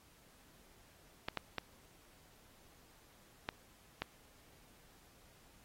clicks, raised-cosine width 0.3 ms, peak -20 dBFS, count 5, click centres 1.285 / 1.373 / 1.583 / 3.489 / 4.02 s, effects pink hiss -65 dBFS RMS until 5.64 s + AAC 48 kbps

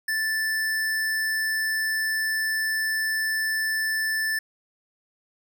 square tone, 1760 Hz, A6, in tune, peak -24 dBFS, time 0.08-4.39 s, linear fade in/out 5 ms, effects none

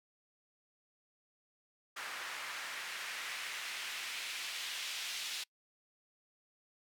white noise with band-pass filter sweep, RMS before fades -42 dBFS, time 1.96-5.44 s, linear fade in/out 10 ms, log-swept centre 1500 to 3300 Hz, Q 1.3, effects noise-tail reverb RT60 0.1 s tail -26 dB re dry

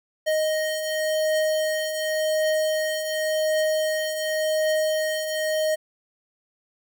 square beating tone pair, 622.3 / 623.2 Hz, D#5 / D#5, 0 / +3 cents, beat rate 0.9 Hz, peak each -31 / -23 dBFS, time 0.26-5.76 s, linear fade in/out 20 ms, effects none

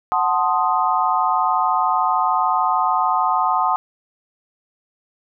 sine chord, F# diminished seventh, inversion none, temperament equal, 740 / 880 / 1046.5 / 1244.5 Hz, F#5 / A5 / C6 / Eb6, 0 / 0 / 0 / 0 cents, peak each -21 dBFS, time 0.12-3.76 s, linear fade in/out 0 ms, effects none

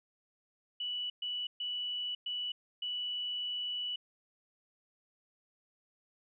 sine tone bursts at uneven times, 2956 Hz, F#7, 2 cents flat, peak -34 dBFS, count 5, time 0.8-1.1 / 1.22-1.47 / 1.6-2.15 / 2.26-2.52 / 2.82-3.96 s, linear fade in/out 5 ms, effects none

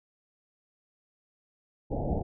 pink low-pass noise, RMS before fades -30 dBFS, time 1.9-2.23 s, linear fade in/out 20 ms, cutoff 820 Hz, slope 96 dB/octave, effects none

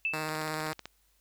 sine tone with exponential decay, 2637 Hz, E7, in tune, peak -25 dBFS, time 0.05-0.43 s, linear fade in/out 1 ms, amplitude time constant 81 ms
5% pulse tone with vibrato, 155.56 Hz, D#3, in tune, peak -21 dBFS, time 0.13-0.73 s, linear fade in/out 5 ms, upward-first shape triangle, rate 16 Hz, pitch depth 17 cents each way
click train, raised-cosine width 0.2 ms, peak -22 dBFS, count 10, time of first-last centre 0.29-0.856 s, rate 15.9 Hz
effects added 50 Hz sine -70 dBFS peak until 1.2 s + white hiss -70 dBFS RMS until 1.2 s

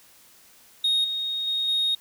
sine tone with level steps, 3729 Hz, A#7, in tune, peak -17 / -25 / -22 / -19 dBFS, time 0.84-1.95 s, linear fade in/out 5 ms, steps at 1.04 / 1.47 / 1.68 s, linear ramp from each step 5 ms, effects tanh soft clip ceiling -18 dBFS + white hiss -54 dBFS RMS until 2 s

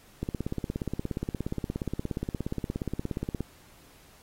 click train, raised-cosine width 3 ms, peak -17 dBFS, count 55, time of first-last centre 0.23-3.406 s, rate 17 Hz, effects pink hiss -57 dBFS RMS until 4.22 s + AAC 48 kbps

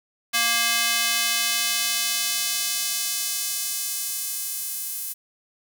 square tone with high-pass filter sweep, 233.1 Hz, A#3, in tune, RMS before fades -25 dBFS, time 0.33-5.14 s, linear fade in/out 20 ms, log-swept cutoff 1900 to 11000 Hz, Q 0.72, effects none

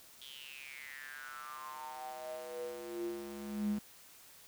square tone with high-pass filter sweep, 70 Hz, C#2, 18 cents sharp, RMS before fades -43 dBFS, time 0.21-3.79 s, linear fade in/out 5 ms, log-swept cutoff 3400 to 190 Hz, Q 9.4, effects white hiss -58 dBFS RMS until 4.47 s

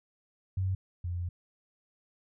sine tone pair in turn, 94.4 / 87.81 Hz, F#2 / F2, +35 / +10 cents, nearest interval minor second, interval 125 cents, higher first, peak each -27 / -31 dBFS, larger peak first, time 0.57-0.75 / 1.04-1.29 s, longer second, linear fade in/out 5 ms, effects none

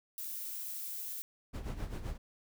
violet noise, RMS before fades -41 dBFS, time 0.18-1.22 s, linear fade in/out 0 ms
brown noise with tremolo, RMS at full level -36 dBFS, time 1.53-2.18 s, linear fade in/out 20 ms, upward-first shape sine, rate 7.7 Hz, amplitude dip 70%
effects none

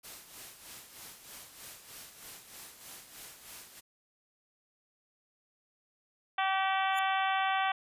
white noise with tremolo, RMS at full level -46 dBFS, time 0.03-3.81 s, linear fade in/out 20 ms, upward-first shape sine, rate 3.2 Hz, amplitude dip 60%
harmonic tone, 384.2 Hz, G4, 35 cents flat, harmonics 2 / 3 / 4 / 5 / 6 / 7 / 8 / 9, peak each -30 / -34 / -36 / -38 / -40 / -41 / -42 / -43 dBFS, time 6.38-7.72 s, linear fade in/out 5 ms
10% pulse tone with exponential growth, 3500 Hz, A7, 10 cents flat, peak -30 dBFS, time 6.91-6.99 s, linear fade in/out 1 ms, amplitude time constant 16 ms
effects resampled to 32000 Hz

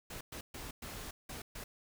pink noise bursts at uneven times, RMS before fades -45 dBFS, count 6, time 0.1-0.21 / 0.32-0.41 / 0.54-0.71 / 0.82-1.11 / 1.29-1.42 / 1.55-1.64 s, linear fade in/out 5 ms, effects none

